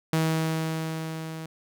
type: tone with level ramp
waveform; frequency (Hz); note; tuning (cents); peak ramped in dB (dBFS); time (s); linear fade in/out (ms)
sawtooth; 160.3; E3; -48; -17 to -31; 0.13-1.46; 2
effects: none